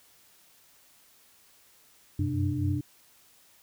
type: tone cluster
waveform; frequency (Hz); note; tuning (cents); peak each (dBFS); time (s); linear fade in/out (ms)
sine; 91.9 / 96 / 128.4 / 296.9; F#2 / G2 / C3 / D4; -11 / -36 / -32 / +19; -31; 2.19-2.81; 5
effects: white hiss -60 dBFS RMS until 3.62 s